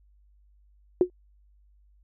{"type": "tone with exponential decay", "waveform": "sine", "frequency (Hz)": 361.1, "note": "F#4", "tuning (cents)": -42, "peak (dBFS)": -12, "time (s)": [1.01, 1.1], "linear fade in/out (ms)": 1, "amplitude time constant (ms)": 18, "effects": ["added 50 Hz sine -57 dBFS peak until 2.03 s"]}